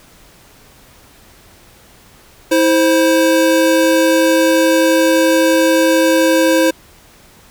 square tone pair together, 324.7 / 524 Hz, E4 / C5, -26 / +2 cents, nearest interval minor sixth, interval 828 cents, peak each -13 dBFS, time 2.51-6.71 s, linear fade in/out 10 ms, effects pink hiss -45 dBFS RMS until 7.5 s

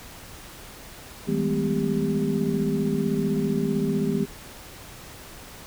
sine tone cluster, 160.8 / 197.6 / 213.2 / 251.7 / 397.2 Hz, E3 / G3 / G#3 / B3 / G4, -43 / +14 / +46 / +33 / +23 cents, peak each -28 dBFS, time 1.27-4.26 s, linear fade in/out 20 ms, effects pink hiss -43 dBFS RMS until 5.66 s

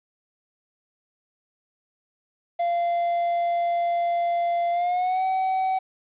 triangle tone with pitch glide, 690 to 756.8 Hz, F5 to F#5, -21 to +39 cents, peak -19 dBFS, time 2.59-5.79 s, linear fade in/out 10 ms, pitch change +160 cents, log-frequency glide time 4.71-5.24 s, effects resampled to 8000 Hz + 9-bit

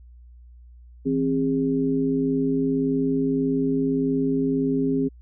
sine tone cluster, 163.9 / 265.6 / 408.3 Hz, E3 / C4 / G#4, -10 / +26 / -29 cents, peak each -29 / -21 / -26 dBFS, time 1.05-5.09 s, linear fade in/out 20 ms, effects added 60 Hz sine -44 dBFS peak until 5.21 s

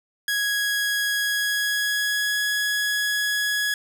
sawtooth tone with pitch glide, 1661.2 to 1677.6 Hz, G#6 to G#6, 0 to +17 cents, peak -18 dBFS, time 0.28-3.74 s, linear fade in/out 2 ms, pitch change +17 cents, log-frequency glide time 1.18-2.4 s, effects none

